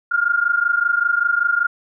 sine tone pair together, 1396.9 / 1422.1 Hz, F6 / F6, 0 / +31 cents, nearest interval unison, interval 31 cents, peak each -18 dBFS, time 0.11-1.67 s, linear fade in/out 10 ms, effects none

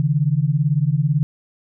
sine beating tone pair, 138.59 / 156.59 Hz, C#3 / D#3, 0 / +11 cents, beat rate 18 Hz, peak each -18 dBFS, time 0-1.23 s, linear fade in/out 0 ms, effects none

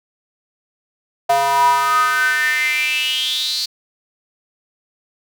square tone with high-pass filter sweep, 138.59 Hz, C#3, in tune, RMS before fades -17 dBFS, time 1.29-3.66 s, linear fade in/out 10 ms, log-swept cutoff 730 to 4500 Hz, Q 8.6, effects none

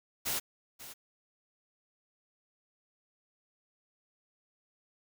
white noise with echo, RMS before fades -33 dBFS, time 0.25-0.4 s, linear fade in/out 20 ms, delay 540 ms, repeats 1, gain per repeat -14 dB, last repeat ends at 0.94 s, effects none

